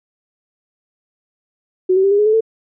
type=tone with pitch steps; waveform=sine; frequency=370 / 381.7 / 393.8 / 406.3 / 419.2 / 432.4 / 446.1 Hz; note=F#4 / G4 / G4 / G#4 / G#4 / A4 / A4; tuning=0 / -46 / +8 / -38 / +16 / -30 / +24 cents; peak=-10 dBFS; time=1.89-2.408 s; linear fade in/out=10 ms; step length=74 ms; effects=none